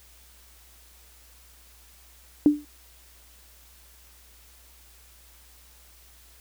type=tone with exponential decay; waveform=sine; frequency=295.4 Hz; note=D4; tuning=10 cents sharp; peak=-10 dBFS; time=2.46-2.65 s; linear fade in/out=1 ms; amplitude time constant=41 ms; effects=added 60 Hz sine -55 dBFS peak until 6.4 s + white hiss -55 dBFS RMS until 6.4 s